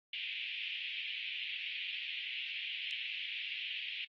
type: band-pass noise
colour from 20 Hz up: white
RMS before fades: -41 dBFS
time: 0.13-4.05 s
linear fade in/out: 5 ms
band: 2300 to 3200 Hz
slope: 48 dB/octave
effects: AAC 32 kbps

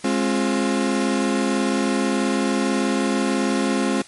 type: chord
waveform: 35% pulse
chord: F minor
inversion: first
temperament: equal with one note detuned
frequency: 207.7 / 266 / 349.2 Hz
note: Ab3 / C4 / F4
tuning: 0 / +29 / 0 cents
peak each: -21 / -20 / -24 dBFS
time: 0.04-4.02 s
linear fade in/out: 5 ms
effects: white hiss -45 dBFS RMS until 4.07 s + MP3 48 kbps

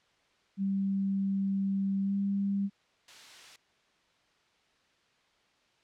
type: tone with pitch glide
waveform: sine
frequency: 195.4 to 198.47 Hz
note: G3 to G3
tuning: -5 to +22 cents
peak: -27 dBFS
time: 0.57-2.7 s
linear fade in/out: 50 ms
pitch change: +27 cents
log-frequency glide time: 2.02-2.14 s
type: noise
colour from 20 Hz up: blue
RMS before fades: -42 dBFS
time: 3.08-3.56 s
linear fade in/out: 2 ms
effects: white hiss -68 dBFS RMS until 5.83 s + low-pass 4000 Hz 12 dB/octave

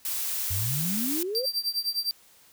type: noise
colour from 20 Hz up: blue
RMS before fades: -30 dBFS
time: 0.05-1.23 s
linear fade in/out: 2 ms
type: exponential sweep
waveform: sine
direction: up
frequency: 87.1 to 546 Hz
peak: -28 dBFS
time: 0.5-1.46 s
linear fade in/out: 10 ms
type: tone with tremolo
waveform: 45% pulse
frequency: 4700 Hz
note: D8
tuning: 1 cent sharp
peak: -22 dBFS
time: 1.35-2.11 s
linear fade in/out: 0 ms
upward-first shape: triangle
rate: 9.8 Hz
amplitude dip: 95%
effects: white hiss -57 dBFS RMS until 2.52 s

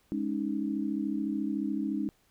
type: chord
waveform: sine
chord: Ab suspended fourth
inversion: none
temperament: equal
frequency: 207.7 / 277.2 / 311.1 Hz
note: Ab3 / Db4 / Eb4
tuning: 0 / 0 / 0 cents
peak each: -33 dBFS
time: 0.12-2.09 s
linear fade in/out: 0 ms
effects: pink hiss -68 dBFS RMS until 2.3 s

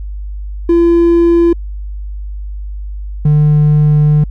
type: tone pair in turn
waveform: triangle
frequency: 340 / 149.76 Hz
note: F4 / D3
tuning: -46 / +34 cents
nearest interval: octave + major second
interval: 1420 cents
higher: first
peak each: -3 dBFS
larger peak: neither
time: 0.69-1.53 / 3.25-4.24 s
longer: second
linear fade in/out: 5 ms
effects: tanh soft clip ceiling 0 dBFS + added 50 Hz sine -20 dBFS peak until 4.3 s

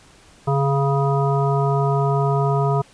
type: harmonic tone with a mistuned harmonic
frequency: 138.59 Hz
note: C#3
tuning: in tune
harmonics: 1 / 3 / 5 / 7 / 9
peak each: -18 / -23 / -25 / -26 / -28 dBFS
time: 0.47-2.82 s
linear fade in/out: 10 ms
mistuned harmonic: 1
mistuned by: +20 cents
effects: pink hiss -50 dBFS RMS until 2.93 s + resampled to 22050 Hz

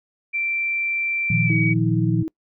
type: tone with pitch glide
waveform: sine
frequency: 2349 to 2264 Hz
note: D7 to C#7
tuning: 0 to +36 cents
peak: -21 dBFS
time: 0.33-1.74 s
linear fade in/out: 20 ms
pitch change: -64 cents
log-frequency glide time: 1.45-1.53 s
type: chord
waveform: sine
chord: Bb suspended fourth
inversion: none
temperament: equal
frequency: 116.54 / 155.56 / 174.61 Hz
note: Bb2 / Eb3 / F3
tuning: 0 / 0 / 0 cents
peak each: -21 / -23 / -22 dBFS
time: 1.3-2.23 s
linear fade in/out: 5 ms
type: tone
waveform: sine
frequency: 320 Hz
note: D#4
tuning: 49 cents sharp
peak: -24 dBFS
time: 1.5-2.28 s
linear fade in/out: 0 ms
effects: noise-tail reverb RT60 0.1 s tail -25 dB re dry

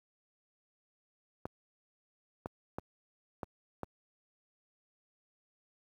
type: clicks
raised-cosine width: 1 ms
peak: -23 dBFS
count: 5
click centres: 1.455 / 2.459 / 2.785 / 3.432 / 3.833 s
effects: high-pass 60 Hz 12 dB/octave + 10-bit

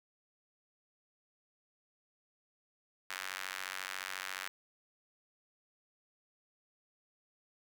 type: tone with high-pass filter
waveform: sawtooth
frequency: 94.2 Hz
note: F#2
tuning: 32 cents sharp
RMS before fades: -42 dBFS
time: 3.1-4.48 s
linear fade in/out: 0 ms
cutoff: 1600 Hz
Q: 1.5
effects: none

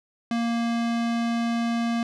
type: tone with low-pass filter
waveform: square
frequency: 233.1 Hz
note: A#3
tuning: in tune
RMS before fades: -25 dBFS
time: 0.31-2.03 s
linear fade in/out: 2 ms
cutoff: 5300 Hz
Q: 0.7
effects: none

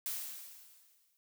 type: noise with exponential decay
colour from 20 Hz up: blue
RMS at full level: -36 dBFS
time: 0.06-1.17 s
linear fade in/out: 0 ms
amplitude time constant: 240 ms
effects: none

